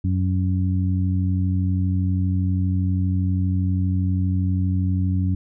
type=harmonic tone; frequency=92.5 Hz; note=F#2; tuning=in tune; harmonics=1 / 2 / 3; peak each=-19 / -25 / -29 dBFS; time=0.04-5.35 s; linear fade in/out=5 ms; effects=none